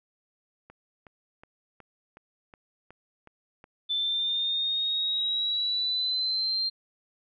click train, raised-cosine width 0.5 ms, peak -33 dBFS, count 9, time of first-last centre 0.7-3.641 s, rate 2.72 Hz
sine exponential sweep, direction up, 3520 to 4186 Hz, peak -25 dBFS, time 3.89-6.7 s, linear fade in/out 20 ms
effects none

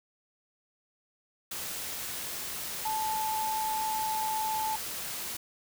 sine tone in noise, 873 Hz, A5, 14 cents flat, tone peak -29 dBFS, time 2.85-4.76 s, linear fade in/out 5 ms, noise white, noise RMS -37 dBFS, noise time 1.51-5.37 s, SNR +5 dB, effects none

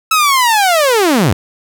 sawtooth linear sweep, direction down, 1312 to 76.4 Hz, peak -5 dBFS, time 0.11-1.33 s, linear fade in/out 5 ms, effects none

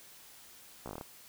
slowing click train, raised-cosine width 1 ms, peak -27 dBFS, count 8, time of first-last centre 0.86-1.011 s, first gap 15 ms, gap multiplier 1.12, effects white hiss -55 dBFS RMS until 1.28 s

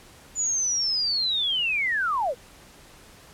sine linear sweep, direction down, 7040 to 447.6 Hz, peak -22 dBFS, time 0.35-2.35 s, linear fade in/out 50 ms, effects pink hiss -50 dBFS RMS until 3.33 s + low-pass 12000 Hz 12 dB/octave

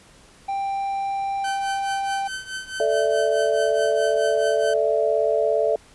triangle tone, 788 Hz, G5, 9 cents sharp, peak -21 dBFS, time 0.48-2.28 s, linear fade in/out 10 ms
sawtooth tone with tremolo, 1534 Hz, G6, 38 cents flat, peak -23 dBFS, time 1.44-4.74 s, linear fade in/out 5 ms, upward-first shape triangle, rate 4.7 Hz, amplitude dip 85%
sine chord, A suspended fourth, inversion none, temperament equal with one note detuned, 440 / 587.3 / 664.6 Hz, A4 / D5 / E5, 0 / 0 / +14 cents, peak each -22 dBFS, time 2.8-5.76 s, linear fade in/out 2 ms
effects pink hiss -51 dBFS RMS until 5.94 s + resampled to 24000 Hz

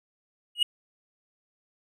triangle tone with exponential growth, 2889 Hz, F#7, 42 cents flat, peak -14 dBFS, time 0.55-0.63 s, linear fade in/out 5 ms, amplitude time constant 17 ms, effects none

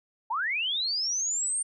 sine linear sweep, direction up, 823 to 8890 Hz, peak -26 dBFS, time 0.3-1.63 s, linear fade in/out 10 ms, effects none

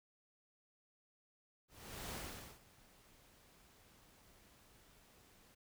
pink noise with ADSR envelope, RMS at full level -45 dBFS, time 1.68-5.55 s, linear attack 440 ms, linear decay 470 ms, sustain -21 dB, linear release 11 ms, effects none

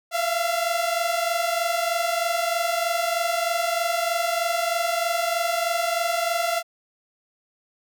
sawtooth tone pair together, 670 / 693.2 Hz, E5 / F5, +28 / -13 cents, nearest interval minor second, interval 59 cents, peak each -21 dBFS, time 0.11-6.63 s, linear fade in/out 50 ms, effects none

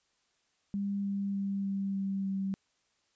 sine tone with pitch steps, 200 / 198.73 / 197.47 / 196.22 / 194.98 / 193.75 Hz, G3 / G3 / G3 / G3 / G3 / G3, +35 / +24 / +13 / +2 / -9 / -20 cents, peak -30 dBFS, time 0.74-2.54 s, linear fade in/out 0 ms, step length 300 ms, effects white hiss -74 dBFS RMS until 3.15 s + resampled to 16000 Hz

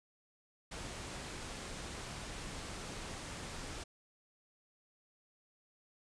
pink low-pass noise, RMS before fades -45 dBFS, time 0.71-3.84 s, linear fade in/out 10 ms, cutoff 9500 Hz, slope 48 dB/octave, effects none

